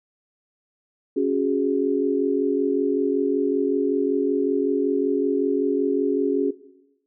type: chord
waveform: sine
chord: C# suspended fourth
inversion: none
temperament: equal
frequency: 277.2 / 370 / 415.3 Hz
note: C#4 / F#4 / G#4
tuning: 0 / 0 / 0 cents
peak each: -23 / -23 / -23 dBFS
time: 1.16-6.51 s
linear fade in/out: 10 ms
effects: noise-tail reverb RT60 0.9 s tail -17 dB re dry